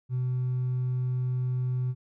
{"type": "tone with hard clipping", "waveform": "triangle", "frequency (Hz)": 126.4, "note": "B2", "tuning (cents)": 41, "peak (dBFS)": -25, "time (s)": [0.09, 1.95], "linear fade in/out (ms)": 50, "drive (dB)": 2, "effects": []}